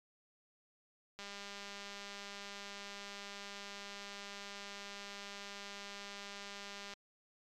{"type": "click train", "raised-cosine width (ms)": 0.2, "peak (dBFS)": -30, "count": 1156, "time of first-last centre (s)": [1.19, 6.936], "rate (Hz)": 201, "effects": ["MP3 96 kbps"]}